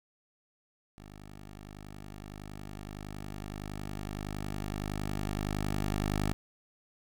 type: tone with level ramp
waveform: 10% pulse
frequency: 50.8 Hz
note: G#1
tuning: 38 cents flat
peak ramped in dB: -40 to -20 dBFS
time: 0.98-6.33 s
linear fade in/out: 0 ms
effects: none